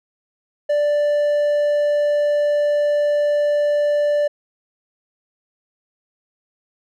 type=tone; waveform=triangle; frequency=587.3 Hz; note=D5; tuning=in tune; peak=-13 dBFS; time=0.69-4.28 s; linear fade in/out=10 ms; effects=none